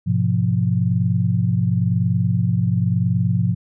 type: chord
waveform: sine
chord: F diminished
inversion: first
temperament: just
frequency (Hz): 104.77 / 125.72 / 174.61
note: Ab2 / Cb3 / F3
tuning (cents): +16 / +31 / 0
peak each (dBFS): -20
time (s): 0.06-3.55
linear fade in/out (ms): 20
effects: none